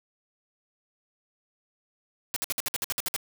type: noise bursts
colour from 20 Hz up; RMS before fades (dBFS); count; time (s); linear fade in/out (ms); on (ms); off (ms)
white; -29; 11; 2.34-3.163; 0; 23; 57
effects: none